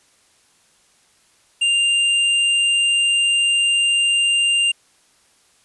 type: tone with tanh clipping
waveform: sine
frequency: 2794 Hz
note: F7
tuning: in tune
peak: -16 dBFS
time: 1.61-4.72 s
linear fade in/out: 10 ms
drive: 14 dB
effects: white hiss -57 dBFS RMS until 5.64 s + resampled to 24000 Hz